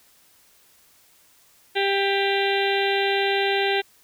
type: harmonic tone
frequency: 395.3 Hz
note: G4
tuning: 15 cents sharp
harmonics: 1 / 2 / 4 / 5 / 6 / 7 / 8 / 9 / 10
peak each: -23 / -26 / -29 / -30 / -31 / -31 / -32 / -33 / -33 dBFS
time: 1.75-3.82 s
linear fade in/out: 20 ms
effects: white hiss -57 dBFS RMS until 4.03 s